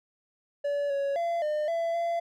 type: tone with pitch steps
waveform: triangle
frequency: 573 / 558 / 681 / 604 / 670 / 680 Hz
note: D5 / C#5 / F5 / D5 / E5 / F5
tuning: -43 / +11 / -44 / +48 / +28 / -46 cents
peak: -24 dBFS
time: 0.64-2.2 s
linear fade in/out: 10 ms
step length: 260 ms
effects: none